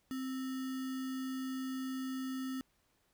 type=tone with sample-and-hold; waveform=sine; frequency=261.6 Hz; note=C4; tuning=in tune; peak=-36 dBFS; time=0.11-2.61 s; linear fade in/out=0 ms; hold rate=1575 Hz; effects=pink hiss -75 dBFS RMS until 3.13 s